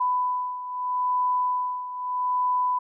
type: beating tone pair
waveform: sine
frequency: 997 / 997.79 Hz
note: B5 / B5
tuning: +16 / +17 cents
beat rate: 0.79 Hz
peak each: -24 / -29 dBFS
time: 0-2.79 s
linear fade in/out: 10 ms
effects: none